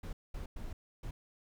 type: noise bursts at uneven times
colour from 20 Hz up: brown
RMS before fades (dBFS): -41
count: 4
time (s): 0.03-0.13 / 0.34-0.46 / 0.56-0.73 / 1.03-1.11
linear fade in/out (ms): 5
effects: none